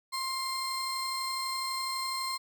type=tone pair together; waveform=35% pulse; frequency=1056 / 4192 Hz; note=C6 / C8; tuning=+16 / +2 cents; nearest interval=2 octaves; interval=2386 cents; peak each=-32 / -34 dBFS; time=0.12-2.38 s; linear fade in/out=20 ms; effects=none